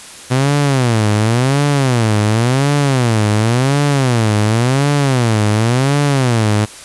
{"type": "tone with vibrato", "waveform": "sawtooth", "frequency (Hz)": 123.3, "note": "B2", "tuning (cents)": -2, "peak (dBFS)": -7, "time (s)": [0.3, 6.66], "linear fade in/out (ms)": 20, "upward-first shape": "sine", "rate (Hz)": 0.92, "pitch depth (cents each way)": 280, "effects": ["white hiss -34 dBFS RMS until 6.84 s", "resampled to 24000 Hz"]}